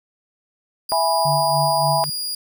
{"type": "tone", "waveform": "sawtooth", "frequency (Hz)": 4850, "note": "D#8", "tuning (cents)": -45, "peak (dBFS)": -21, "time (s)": [0.89, 2.35], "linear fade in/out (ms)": 5}
{"type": "chord", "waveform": "sine", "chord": "E major", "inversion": "none", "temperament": "equal", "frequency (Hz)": [659.3, 830.6, 987.8], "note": ["E5", "G#5", "B5"], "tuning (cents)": [0, 0, 0], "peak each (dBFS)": [-21, -20, -22], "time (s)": [0.92, 2.04], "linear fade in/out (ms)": 0}
{"type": "tone with tremolo", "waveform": "sine", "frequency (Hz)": 147.6, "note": "D3", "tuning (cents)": 9, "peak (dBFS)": -21, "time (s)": [1.25, 2.1], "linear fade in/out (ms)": 5, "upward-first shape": "sine", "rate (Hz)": 3.5, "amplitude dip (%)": 75}
{"effects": ["8-bit"]}